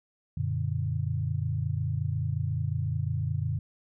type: tone cluster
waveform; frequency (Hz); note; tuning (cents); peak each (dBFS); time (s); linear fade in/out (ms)
sine; 93 / 118.5 / 147; F#2 / A#2 / D3; +9 / +29 / +2; -31; 0.37-3.59; 5
effects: none